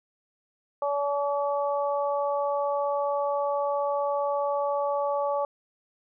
harmonic tone, 285.2 Hz, C#4, 49 cents sharp, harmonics 2 / 3 / 4, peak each -26 / -30 / -32 dBFS, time 0.82-5.45 s, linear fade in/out 2 ms, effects none

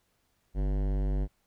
sine tone with hard clipping, 49 Hz, G1, in tune, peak -28 dBFS, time 0.54-1.28 s, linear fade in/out 50 ms, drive 18 dB, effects pink hiss -73 dBFS RMS until 1.46 s

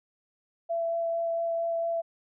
sine tone with vibrato, 670 Hz, E5, 28 cents sharp, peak -26 dBFS, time 0.69-2.02 s, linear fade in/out 20 ms, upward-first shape sine, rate 4.4 Hz, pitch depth 8 cents each way, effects none

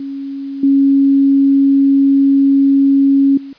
sine tone with level steps, 275.4 Hz, C#4, 11 cents flat, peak -21 / -7 / -27 dBFS, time 0-3.53 s, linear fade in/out 2 ms, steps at 0.63 / 3.37 s, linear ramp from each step 5 ms, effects white hiss -47 dBFS RMS until 3.58 s + resampled to 11025 Hz

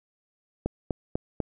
click train, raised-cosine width 2 ms, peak -13 dBFS, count 4, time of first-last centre 0.66-1.403 s, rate 4.04 Hz, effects none

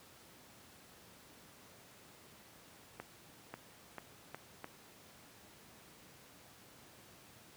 accelerating click train, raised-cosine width 0.5 ms, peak -28 dBFS, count 5, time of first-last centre 3-4.644 s, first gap 540 ms, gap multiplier 0.82, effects pink hiss -59 dBFS RMS until 7.56 s + high-pass 100 Hz 12 dB/octave

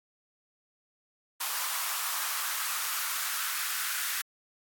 white noise with high-pass filter sweep, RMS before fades -32 dBFS, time 1.4-4.22 s, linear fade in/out 10 ms, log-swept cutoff 1000 to 1500 Hz, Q 2.6, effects AAC 64 kbps

